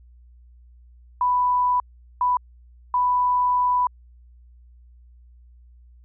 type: tone bursts at uneven times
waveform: sine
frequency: 991 Hz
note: B5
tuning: 6 cents sharp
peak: -17 dBFS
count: 3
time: 1.21-1.8 / 2.21-2.37 / 2.94-3.87 s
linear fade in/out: 2 ms
effects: added 60 Hz sine -47 dBFS peak until 6.04 s